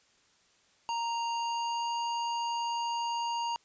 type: tone with pitch glide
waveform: square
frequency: 932 to 937.9 Hz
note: A#5 to A#5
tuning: -1 to +10 cents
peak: -31 dBFS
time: 0.89-3.56 s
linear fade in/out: 0 ms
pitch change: +11 cents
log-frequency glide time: 1.3-1.93 s
effects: white hiss -66 dBFS RMS until 3.64 s + resampled to 16000 Hz